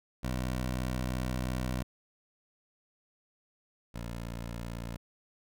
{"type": "tone pair in turn", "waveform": "15% pulse", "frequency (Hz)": [62.9, 57.97], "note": ["B1", "A#1"], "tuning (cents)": [32, -9], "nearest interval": "minor second", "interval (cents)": 141, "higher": "first", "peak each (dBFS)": [-25, -31], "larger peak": "first", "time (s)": [[0.23, 1.83], [3.94, 4.97]], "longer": "first", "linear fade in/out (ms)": 10, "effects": []}